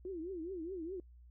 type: tone with vibrato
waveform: sine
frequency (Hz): 350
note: F4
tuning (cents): +4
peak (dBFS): -39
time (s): 0.05-1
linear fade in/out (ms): 2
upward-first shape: triangle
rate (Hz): 4.8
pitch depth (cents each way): 220
effects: noise-tail reverb RT60 0.1 s tail -24 dB re dry + added 60 Hz sine -55 dBFS peak until 1.3 s